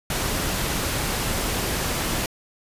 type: noise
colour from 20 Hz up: pink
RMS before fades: -25 dBFS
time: 0.1-2.26 s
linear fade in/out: 2 ms
effects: resampled to 32000 Hz